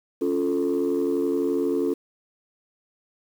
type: chord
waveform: sine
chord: Db augmented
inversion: none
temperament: equal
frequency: 277.2 / 349.2 / 440 Hz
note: Db4 / F4 / A4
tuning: 0 / 0 / 0 cents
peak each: -24 dBFS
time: 0.21-1.94 s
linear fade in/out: 10 ms
effects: tanh soft clip ceiling -16 dBFS + 8-bit